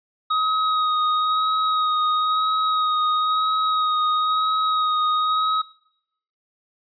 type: tone with vibrato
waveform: square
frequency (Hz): 1258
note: D#6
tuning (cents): +19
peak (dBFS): -19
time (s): 0.3-5.62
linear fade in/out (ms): 10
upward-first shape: sine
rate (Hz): 1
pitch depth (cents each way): 20
effects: noise-tail reverb RT60 0.8 s tail -22 dB re dry + resampled to 11025 Hz